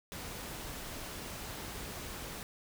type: noise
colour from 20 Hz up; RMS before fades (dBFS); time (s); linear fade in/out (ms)
pink; -43; 0.12-2.43; 0
effects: none